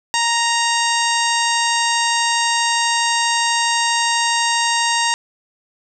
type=harmonic tone; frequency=932.3 Hz; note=A#5; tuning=in tune; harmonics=1 / 2 / 3 / 4 / 5 / 6 / 7 / 8 / 9; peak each=-19 / -22 / -24 / -25 / -26 / -27 / -27 / -28 / -29 dBFS; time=0.14-5.14 s; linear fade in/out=0 ms; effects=none